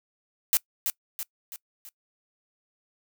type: noise with echo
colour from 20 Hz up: blue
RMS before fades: -21 dBFS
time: 0.53-0.57 s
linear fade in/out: 0 ms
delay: 330 ms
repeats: 4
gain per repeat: -6 dB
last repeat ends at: 1.89 s
effects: noise-tail reverb RT60 0.1 s tail -23 dB re dry